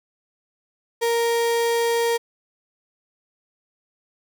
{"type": "tone", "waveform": "35% pulse", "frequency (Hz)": 466.2, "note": "A#4", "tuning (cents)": 0, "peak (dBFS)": -17, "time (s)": [1.01, 2.18], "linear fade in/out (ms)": 20, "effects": []}